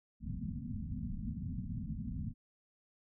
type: low-pass noise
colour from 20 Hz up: white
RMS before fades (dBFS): -40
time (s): 0.2-2.34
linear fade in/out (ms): 50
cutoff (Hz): 250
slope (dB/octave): 96
effects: none